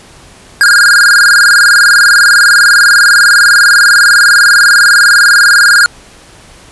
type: tone with vibrato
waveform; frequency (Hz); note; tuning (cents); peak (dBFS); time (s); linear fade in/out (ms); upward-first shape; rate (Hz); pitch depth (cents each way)
square; 1523; F#6; +50; -3; 0.61-5.86; 0; square; 20; 110
effects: pink hiss -37 dBFS RMS until 6.71 s + resampled to 24000 Hz